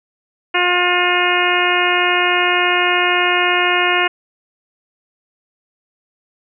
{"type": "harmonic tone", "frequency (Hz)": 356.4, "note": "F4", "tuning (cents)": 35, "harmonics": [1, 2, 3, 4, 5, 6, 7, 8], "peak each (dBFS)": [-21, -21, -21, -21, -21, -21, -21, -21], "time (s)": [0.54, 4.08], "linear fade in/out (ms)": 10, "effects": []}